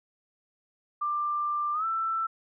sine tone with pitch glide, 1186 to 1331.2 Hz, D6 to E6, +17 to +17 cents, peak -26 dBFS, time 1.01-2.27 s, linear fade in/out 10 ms, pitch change +200 cents, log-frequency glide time 1.73-1.85 s, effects none

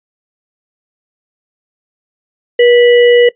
sine tone with sample-and-hold, 481.6 Hz, B4, 44 cents flat, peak -3 dBFS, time 2.59-3.29 s, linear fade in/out 5 ms, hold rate 2450 Hz, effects noise-tail reverb RT60 0.1 s tail -19 dB re dry + resampled to 8000 Hz

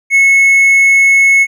triangle tone, 2192 Hz, C#7, 20 cents flat, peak -3 dBFS, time 0.1-1.47 s, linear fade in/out 50 ms, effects none

